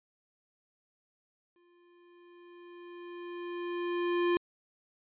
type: tone with exponential growth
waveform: square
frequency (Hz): 349.2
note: F4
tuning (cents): 0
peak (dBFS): -25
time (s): 1.56-4.37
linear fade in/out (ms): 1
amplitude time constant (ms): 610
effects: resampled to 8000 Hz